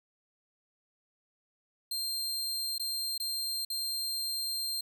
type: tone with dropouts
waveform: sawtooth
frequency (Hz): 4177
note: C8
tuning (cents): -4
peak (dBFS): -29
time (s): 1.91-4.81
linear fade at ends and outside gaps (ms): 5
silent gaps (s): 2.782-2.796 / 3.179-3.199 / 3.65-3.7
effects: none